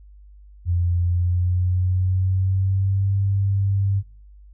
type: tone with pitch glide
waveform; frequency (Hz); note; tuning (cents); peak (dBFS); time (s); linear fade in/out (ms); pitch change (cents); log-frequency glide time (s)
sine; 87.31 to 98.57; F2 to G2; 0 to +10; -17; 0.65-4.03; 50; +210; 1.03-3.16
effects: noise-tail reverb RT60 0.4 s tail -25 dB re dry + added 50 Hz sine -43 dBFS peak until 4.53 s